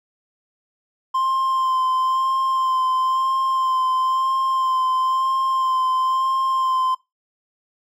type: tone with vibrato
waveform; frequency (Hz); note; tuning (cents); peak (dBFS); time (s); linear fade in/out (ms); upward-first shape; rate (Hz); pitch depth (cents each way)
triangle; 1046.5; C6; 0; -16; 1.14-6.95; 10; sine; 1; 19
effects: noise-tail reverb RT60 0.2 s tail -19 dB re dry